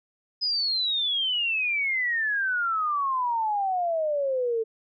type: exponential sweep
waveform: sine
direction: down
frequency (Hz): 5060 to 440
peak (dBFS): -23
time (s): 0.41-4.64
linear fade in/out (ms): 20
effects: none